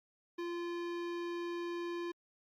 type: tone with hard clipping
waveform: sine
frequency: 345.3 Hz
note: F4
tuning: 20 cents flat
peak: -39 dBFS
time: 0.38-2.12 s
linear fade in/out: 10 ms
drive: 18 dB
effects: Opus 48 kbps

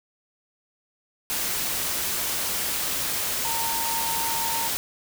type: tone in noise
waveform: sine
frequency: 915 Hz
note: A#5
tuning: 32 cents flat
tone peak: -29 dBFS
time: 3.45-4.68 s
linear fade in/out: 0 ms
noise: white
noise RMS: -27 dBFS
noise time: 1.3-4.77 s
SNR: -5 dB
effects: none

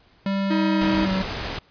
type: tone with pitch glide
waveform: square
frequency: 196 to 189.76 Hz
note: G3 to F#3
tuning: 0 to +44 cents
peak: -22 dBFS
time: 0.26-1.22 s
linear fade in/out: 2 ms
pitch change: -56 cents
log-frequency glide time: 1.04-1.1 s
type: tone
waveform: 45% pulse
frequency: 316.7 Hz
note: D#4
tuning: 31 cents sharp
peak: -21 dBFS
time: 0.5-1.06 s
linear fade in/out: 10 ms
type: noise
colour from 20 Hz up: pink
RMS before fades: -29 dBFS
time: 0.81-1.59 s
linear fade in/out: 5 ms
effects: pink hiss -57 dBFS RMS until 1.7 s + resampled to 11025 Hz

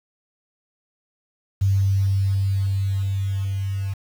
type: tone with level ramp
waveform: sine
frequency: 97.7 Hz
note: G2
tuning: 5 cents flat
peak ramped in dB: -15 to -23 dBFS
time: 1.61-3.94 s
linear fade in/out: 10 ms
effects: 7-bit

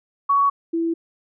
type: tone pair in turn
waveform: sine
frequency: 1122 / 331.9 Hz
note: C#6 / E4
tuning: +21 / +12 cents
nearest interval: octave + major sixth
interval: 2109 cents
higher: first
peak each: -14 / -19 dBFS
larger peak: first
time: 0.29-0.5 / 0.73-0.94 s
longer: neither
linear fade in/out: 10 ms
effects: none

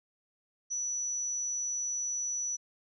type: tone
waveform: sine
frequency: 5920 Hz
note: F#8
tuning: in tune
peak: -31 dBFS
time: 0.7-2.57 s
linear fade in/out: 20 ms
effects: none

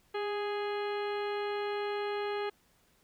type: harmonic tone with a mistuned harmonic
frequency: 415.3 Hz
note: G#4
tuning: in tune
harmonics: 1 / 2 / 3 / 4 / 5 / 6 / 7 / 8 / 10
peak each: -33 / -39 / -43 / -45 / -47 / -49 / -50 / -51 / -53 dBFS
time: 0.14-2.5 s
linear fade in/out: 10 ms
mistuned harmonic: 1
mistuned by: -28 cents
effects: pink hiss -68 dBFS RMS until 3.03 s

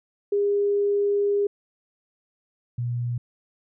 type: tone pair in turn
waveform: sine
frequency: 405.9 / 120.67 Hz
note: G#4 / B2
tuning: -40 / -40 cents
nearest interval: octave + major sixth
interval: 2100 cents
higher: first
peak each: -19 / -24 dBFS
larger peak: first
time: 0.32-1.47 / 2.78-3.18 s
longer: first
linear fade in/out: 5 ms
effects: none

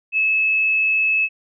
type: tone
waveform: sine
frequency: 2597 Hz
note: E7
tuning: 26 cents flat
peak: -15 dBFS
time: 0.12-1.29 s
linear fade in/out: 50 ms
effects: none

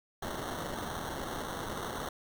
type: noise with sample-and-hold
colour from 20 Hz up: white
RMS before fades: -38 dBFS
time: 0.22-2.09 s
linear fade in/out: 5 ms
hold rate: 2450 Hz
effects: none

